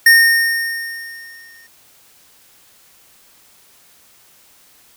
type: tone with exponential decay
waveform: square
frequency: 1838 Hz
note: A#6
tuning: 25 cents flat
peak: -5 dBFS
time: 0.06-1.67 s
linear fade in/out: 5 ms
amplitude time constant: 350 ms
effects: white hiss -50 dBFS RMS until 4.96 s